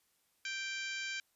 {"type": "harmonic tone", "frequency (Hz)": 784, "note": "G5", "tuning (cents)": 0, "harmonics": [2, 3, 4, 5, 6, 7, 8, 9], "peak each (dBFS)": [-42, -41, -46, -50, -49, -52, -52, -52], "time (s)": [0.45, 1.2], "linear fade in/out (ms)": 2, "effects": ["white hiss -75 dBFS RMS until 1.35 s", "resampled to 32000 Hz"]}